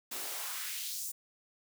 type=noise with high-pass filter sweep; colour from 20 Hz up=white; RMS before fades=-39 dBFS; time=0.11-1.12 s; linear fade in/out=10 ms; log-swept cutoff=250 to 8400 Hz; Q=1.5; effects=none